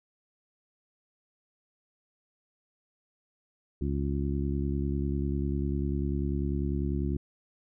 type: harmonic tone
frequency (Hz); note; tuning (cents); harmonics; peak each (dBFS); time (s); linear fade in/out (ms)
70.1; C#2; +20; 1 / 2 / 3 / 4 / 5; -30 / -33 / -35 / -36 / -37; 3.81-7.17; 5
effects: none